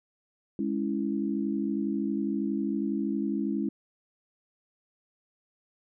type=chord; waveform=sine; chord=C# minor; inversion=second; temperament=equal; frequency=207.7 / 277.2 / 329.6 Hz; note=G#3 / C#4 / E4; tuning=0 / 0 / 0 cents; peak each=-30 / -31 / -32 dBFS; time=0.59-3.69 s; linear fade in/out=2 ms; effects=none